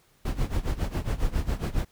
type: noise with tremolo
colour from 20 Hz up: brown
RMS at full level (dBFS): -24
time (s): 0.25-1.85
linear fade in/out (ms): 5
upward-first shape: sine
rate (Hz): 7.3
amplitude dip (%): 85
effects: pink hiss -63 dBFS RMS until 1.91 s